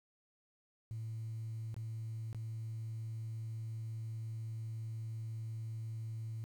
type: tone with dropouts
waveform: sine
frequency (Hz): 111.8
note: A2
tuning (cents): +28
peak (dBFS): -38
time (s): 0.91-6.44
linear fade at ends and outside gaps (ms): 0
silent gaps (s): 1.743-1.765 / 2.329-2.347
effects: tanh soft clip ceiling -36 dBFS + 11-bit